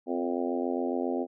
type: harmonic tone with a mistuned harmonic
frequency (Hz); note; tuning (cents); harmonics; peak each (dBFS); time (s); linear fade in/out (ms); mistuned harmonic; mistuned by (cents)
87.31; F2; 0; 3 / 4 / 5 / 6 / 7 / 8 / 9; -31 / -33 / -35 / -37 / -38 / -39 / -40; 0.06-1.27; 50; 3; -21
effects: none